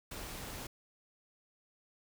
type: noise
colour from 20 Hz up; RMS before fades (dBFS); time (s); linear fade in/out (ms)
pink; -44; 0.11-0.67; 5
effects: none